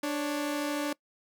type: tone pair together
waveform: sawtooth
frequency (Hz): 293.7 / 554.4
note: D4 / C#5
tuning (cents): 0 / 0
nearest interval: major seventh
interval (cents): 1100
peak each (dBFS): -26 / -33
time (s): 0.03-0.93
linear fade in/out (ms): 5
effects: noise-tail reverb RT60 0.1 s tail -23 dB re dry